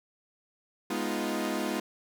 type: chord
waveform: sawtooth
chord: F half-diminished seventh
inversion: first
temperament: equal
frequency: 207.7 / 246.9 / 311.1 / 349.2 Hz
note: Ab3 / Cb4 / Eb4 / F4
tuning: 0 / 0 / 0 / 0 cents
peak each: -31 dBFS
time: 0.9-1.8 s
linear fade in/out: 5 ms
effects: none